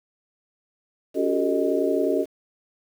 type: tone cluster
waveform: sine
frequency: 281.4 / 361.3 / 392.4 / 449.4 / 619 Hz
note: C#4 / F#4 / G4 / A4 / D#5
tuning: +26 / -41 / +2 / +37 / -9 cents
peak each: -26 dBFS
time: 1.14-2.26 s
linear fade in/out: 50 ms
effects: 8-bit